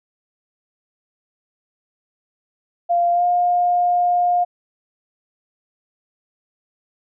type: tone with pitch glide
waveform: sine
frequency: 694 to 709 Hz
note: F5 to F5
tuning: -11 to +26 cents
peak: -14 dBFS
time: 2.89-4.45 s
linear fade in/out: 20 ms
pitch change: +37 cents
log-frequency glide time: 3.12-3.24 s
effects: none